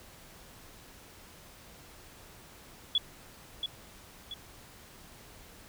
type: tone with echo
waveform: sine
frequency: 3386 Hz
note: G#7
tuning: 33 cents sharp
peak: -23 dBFS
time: 2.95-2.98 s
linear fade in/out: 2 ms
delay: 680 ms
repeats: 2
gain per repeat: -7 dB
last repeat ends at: 4.34 s
effects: pink hiss -53 dBFS RMS until 5.68 s